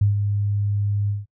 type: tone with ADSR envelope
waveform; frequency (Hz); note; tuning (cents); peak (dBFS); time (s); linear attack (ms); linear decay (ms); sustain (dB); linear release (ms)
sine; 102.1; G#2; -29; -13; 0.01-1.26; 6; 130; -6; 170
effects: noise-tail reverb RT60 0.1 s tail -24 dB re dry